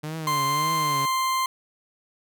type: tone with vibrato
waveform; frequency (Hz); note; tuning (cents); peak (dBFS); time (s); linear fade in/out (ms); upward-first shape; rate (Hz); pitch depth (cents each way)
sawtooth; 150; D3; +37; -26; 0.03-1.06; 10; triangle; 1.8; 140
type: tone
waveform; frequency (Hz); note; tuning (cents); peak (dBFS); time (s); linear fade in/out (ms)
40% pulse; 1046.5; C6; 0; -21; 0.27-1.46; 2
effects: none